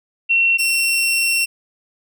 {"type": "tone pair in turn", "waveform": ["sine", "sawtooth"], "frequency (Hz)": [2721, 2721], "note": ["F7", "F7"], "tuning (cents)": [-46, -46], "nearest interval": "unison", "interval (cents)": 0, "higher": "neither", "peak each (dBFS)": [-12, -12], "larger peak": "neither", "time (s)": [[0.29, 0.58], [0.58, 1.46]], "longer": "second", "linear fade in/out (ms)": 20, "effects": []}